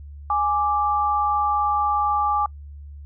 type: tone pair together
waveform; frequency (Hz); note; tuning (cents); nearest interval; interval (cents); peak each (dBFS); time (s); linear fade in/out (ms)
sine; 830.6 / 1174.7; G#5 / D6; 0 / 0; tritone; 600; -21; 0.3-2.46; 2
effects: noise-tail reverb RT60 0.1 s tail -25 dB re dry + added 72 Hz sine -36 dBFS peak until 3.05 s